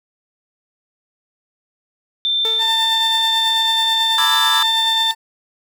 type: tone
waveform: sine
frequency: 3566 Hz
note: A7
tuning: 22 cents sharp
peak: -15 dBFS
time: 2.25-5.11 s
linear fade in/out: 0 ms
type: tone with exponential decay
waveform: sawtooth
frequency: 447 Hz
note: A4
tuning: 27 cents sharp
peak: -19 dBFS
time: 2.45-2.89 s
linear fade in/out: 1 ms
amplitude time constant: 94 ms
type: tone with tremolo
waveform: 30% pulse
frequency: 897 Hz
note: A5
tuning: 33 cents sharp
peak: -16 dBFS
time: 2.58-5.15 s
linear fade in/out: 50 ms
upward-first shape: sine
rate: 9.2 Hz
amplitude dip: 35%
type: chord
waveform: 45% pulse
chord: E dominant seventh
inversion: second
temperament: equal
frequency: 987.8 / 1174.7 / 1318.5 / 1661.2 Hz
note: B5 / D6 / E6 / G#6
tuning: 0 / 0 / 0 / 0 cents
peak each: -23 dBFS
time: 4.18-4.63 s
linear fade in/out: 2 ms
effects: none